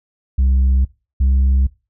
sine tone pair in turn, 65.41 / 66.17 Hz, C2 / C2, 0 / +20 cents, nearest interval unison, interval 20 cents, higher second, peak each -8 dBFS, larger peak neither, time 0.38-0.85 / 1.2-1.67 s, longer neither, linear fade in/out 10 ms, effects noise-tail reverb RT60 0.3 s tail -22 dB re dry + tanh soft clip ceiling -10 dBFS

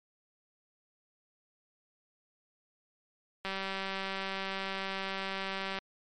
click train, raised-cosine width 0.3 ms, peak -20 dBFS, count 452, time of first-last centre 3.45-5.787 s, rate 193 Hz, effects MP3 64 kbps

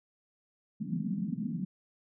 pink band-pass noise, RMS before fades -34 dBFS, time 0.8-1.65 s, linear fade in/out 10 ms, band 170 to 230 Hz, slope 48 dB/octave, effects none

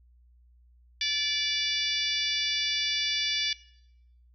harmonic tone, 580 Hz, D5, 22 cents flat, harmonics 3 / 4 / 5 / 6 / 7 / 8 / 9 / 10, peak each -39 / -33 / -37 / -30 / -41 / -32 / -38 / -40 dBFS, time 1.01-3.53 s, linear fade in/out 2 ms, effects noise-tail reverb RT60 0.8 s tail -19 dB re dry + added 60 Hz sine -56 dBFS peak until 4.34 s

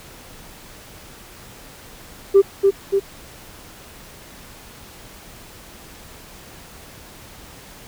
sine tone with echo, 394 Hz, G4, 9 cents sharp, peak -5 dBFS, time 2.34-2.42 s, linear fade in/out 20 ms, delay 290 ms, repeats 2, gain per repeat -4 dB, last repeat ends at 3 s, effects tanh soft clip ceiling -5 dBFS + pink hiss -42 dBFS RMS until 7.87 s

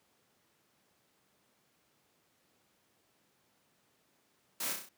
white noise with echo, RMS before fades -37 dBFS, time 4.6-4.73 s, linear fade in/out 5 ms, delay 32 ms, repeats 5, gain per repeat -4 dB, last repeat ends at 4.89 s, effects pink hiss -72 dBFS RMS until 4.97 s + high-pass 150 Hz 12 dB/octave

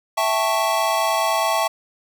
square chord, A dominant seventh, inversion second, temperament equal, 659.3 / 784 / 880 / 1108.7 Hz, E5 / G5 / A5 / C#6, 0 / 0 / 0 / 0 cents, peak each -23 / -27 / -24 / -24 dBFS, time 0.17-1.68 s, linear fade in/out 10 ms, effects none

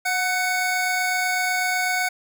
square tone cluster, 731 / 1500 / 2221 Hz, F#5 / F#6 / C#7, -21 / +23 / +3 cents, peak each -26 dBFS, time 0.05-2.09 s, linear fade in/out 10 ms, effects none

